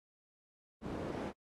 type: noise with band-pass filter sweep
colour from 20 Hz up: pink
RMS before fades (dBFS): -41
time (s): 0.81-1.33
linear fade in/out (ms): 50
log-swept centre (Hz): 240 to 400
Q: 0.86
effects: AAC 32 kbps